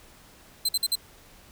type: tone bursts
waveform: sawtooth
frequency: 4100 Hz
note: C8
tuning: 36 cents flat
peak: -19 dBFS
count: 4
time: 0.65-0.955 s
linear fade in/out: 5 ms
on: 38 ms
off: 51 ms
effects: pink hiss -53 dBFS RMS until 1.51 s